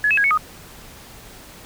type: tone with pitch steps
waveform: sine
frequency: 1697 / 2587 / 1648 / 2213 / 1246 Hz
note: G#6 / E7 / G#6 / C#7 / D#6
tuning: +37 / -33 / -14 / -3 / +2 cents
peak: -14 dBFS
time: 0.04-0.375 s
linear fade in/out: 2 ms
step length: 67 ms
effects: pink hiss -42 dBFS RMS until 1.65 s